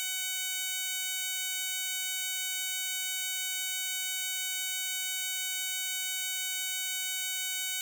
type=tone with high-pass filter; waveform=15% pulse; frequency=749 Hz; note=F#5; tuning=21 cents sharp; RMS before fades=-34 dBFS; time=0-7.81 s; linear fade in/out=0 ms; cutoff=3700 Hz; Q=0.83; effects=none